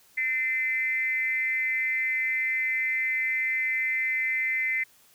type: tone with frequency modulation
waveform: sine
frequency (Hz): 2067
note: C7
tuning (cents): -22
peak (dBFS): -24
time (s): 0.17-4.84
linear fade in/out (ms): 10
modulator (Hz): 269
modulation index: 0.58
effects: white hiss -59 dBFS RMS until 5.14 s